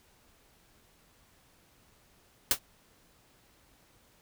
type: noise with exponential decay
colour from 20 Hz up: white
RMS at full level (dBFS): -19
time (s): 2.51-2.59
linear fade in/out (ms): 2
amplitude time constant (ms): 17
effects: pink hiss -64 dBFS RMS until 4.21 s